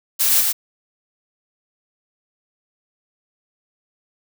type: noise with echo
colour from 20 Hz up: blue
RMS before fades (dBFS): -17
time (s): 0.19-0.42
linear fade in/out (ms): 20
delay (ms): 110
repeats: 1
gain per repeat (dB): -2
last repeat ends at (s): 0.53
effects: none